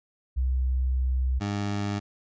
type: tone pair in turn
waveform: sine / 20% pulse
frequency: 64.1 / 101.75 Hz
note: C2 / G#2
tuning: -35 / -35 cents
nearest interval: minor sixth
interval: 800 cents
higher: second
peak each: -22 dBFS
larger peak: neither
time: 0.36-1.4 / 1.4-2 s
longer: first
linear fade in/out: 20 ms
effects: resampled to 16000 Hz